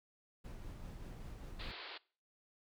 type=noise with tremolo; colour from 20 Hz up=brown; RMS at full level=-47 dBFS; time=0.44-1.72 s; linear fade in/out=10 ms; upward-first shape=sine; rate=5.1 Hz; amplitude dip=25%
type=band-pass noise; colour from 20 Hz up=white; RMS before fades=-49 dBFS; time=1.59-1.98 s; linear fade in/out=10 ms; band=310 to 4600 Hz; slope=96 dB/octave
effects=noise-tail reverb RT60 0.4 s tail -22 dB re dry